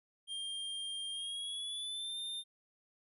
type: tone with pitch glide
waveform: square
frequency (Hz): 3200 to 3613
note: G7 to A7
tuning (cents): +35 to +45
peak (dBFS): -39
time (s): 0.27-2.44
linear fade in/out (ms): 50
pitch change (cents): +210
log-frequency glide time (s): 1.11-2.18
effects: resampled to 32000 Hz